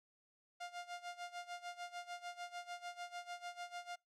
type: tone with tremolo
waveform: sawtooth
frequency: 704 Hz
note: F5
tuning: 14 cents sharp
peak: -39 dBFS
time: 0.6-3.96 s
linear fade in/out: 10 ms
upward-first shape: sine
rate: 6.7 Hz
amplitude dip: 85%
effects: noise-tail reverb RT60 0.2 s tail -26 dB re dry + low-pass 7000 Hz 12 dB/octave